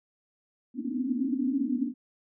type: band-pass noise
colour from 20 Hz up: pink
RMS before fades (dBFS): -29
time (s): 0.74-1.94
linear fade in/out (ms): 50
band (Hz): 240 to 290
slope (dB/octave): 96
effects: none